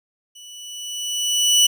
25% pulse tone with level ramp, 2960 Hz, F#7, in tune, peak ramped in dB -37 to -7 dBFS, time 0.35-1.67 s, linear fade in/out 10 ms, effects none

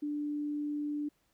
sine tone, 294.6 Hz, D4, 6 cents sharp, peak -32 dBFS, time 0.02-1.09 s, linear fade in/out 10 ms, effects pink hiss -74 dBFS RMS until 1.33 s

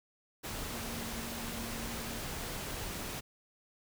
sine tone in noise, 230.4 Hz, A#3, 20 cents flat, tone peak -44 dBFS, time 0.72-2.19 s, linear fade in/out 20 ms, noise pink, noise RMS -40 dBFS, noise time 0.43-3.21 s, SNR -7 dB, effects none

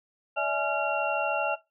sine tone cluster, 578 / 651 / 841 / 1379 / 2750 Hz, D5 / E5 / G#5 / F6 / F7, -28 / -22 / +22 / -22 / -27 cents, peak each -31 dBFS, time 0.36-1.56 s, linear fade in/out 20 ms, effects noise-tail reverb RT60 0.2 s tail -17 dB re dry

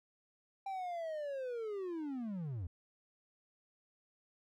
triangle linear sweep, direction down, 791 to 77.7 Hz, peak -36 dBFS, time 0.66-2.67 s, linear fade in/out 5 ms, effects none

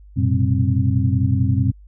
sine tone cluster, 92.8 / 117.5 / 128.6 / 194.8 / 263.7 Hz, F#2 / A#2 / C3 / G3 / C4, +6 / +14 / -30 / -11 / +14 cents, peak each -19 / -19 / -22 / -26 / -24 dBFS, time 0.16-1.72 s, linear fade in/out 20 ms, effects added 50 Hz sine -41 dBFS peak until 1.87 s

